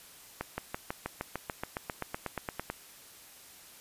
accelerating click train, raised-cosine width 0.5 ms, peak -18 dBFS, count 18, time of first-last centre 0.41-2.7 s, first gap 170 ms, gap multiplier 0.97, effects white hiss -53 dBFS RMS until 3.8 s + resampled to 32000 Hz

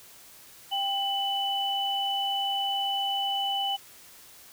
sine tone pair together, 791 / 2988 Hz, G5 / F#7, +15 / +16 cents, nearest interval octave + major seventh, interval 2301 cents, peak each -29 / -28 dBFS, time 0.71-3.77 s, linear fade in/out 20 ms, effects white hiss -51 dBFS RMS until 4.52 s

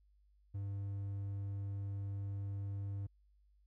triangle tone, 99.5 Hz, G2, 26 cents sharp, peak -36 dBFS, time 0.54-3.07 s, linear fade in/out 10 ms, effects added 50 Hz sine -66 dBFS peak until 3.66 s

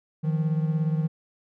triangle beating tone pair, 155.9 / 172.9 Hz, D#3 / F3, +4 / -17 cents, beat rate 17 Hz, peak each -21 / -27 dBFS, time 0.23-1.08 s, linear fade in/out 20 ms, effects none

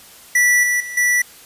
square tone with level steps, 1960 Hz, B6, 14 cents flat, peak -12 / -16 / -28 / -14 dBFS, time 0.35-1.22 s, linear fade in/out 5 ms, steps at 0.63 / 0.8 / 0.97 s, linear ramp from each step 5 ms, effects white hiss -43 dBFS RMS until 1.45 s + resampled to 32000 Hz

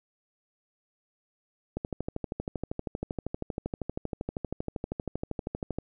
click train, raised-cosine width 2 ms, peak -18 dBFS, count 52, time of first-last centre 1.77-5.786 s, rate 12.7 Hz, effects none

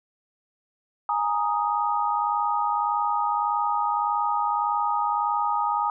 sine chord, Ab suspended second, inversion none, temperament equal, 830.6 / 932.3 / 1244.5 Hz, Ab5 / Bb5 / Eb6, 0 / 0 / 0 cents, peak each -26 dBFS, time 1.09-5.9 s, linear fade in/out 2 ms, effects none

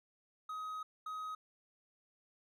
triangle tone bursts at uneven times, 1262 Hz, D#6, 24 cents sharp, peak -38 dBFS, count 2, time 0.49-0.83 / 1.06-1.35 s, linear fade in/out 5 ms, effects none

